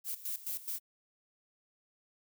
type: noise with tremolo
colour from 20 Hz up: violet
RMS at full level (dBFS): -37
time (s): 0.04-0.8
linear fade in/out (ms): 50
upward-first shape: square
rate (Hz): 4.7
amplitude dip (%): 80
effects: none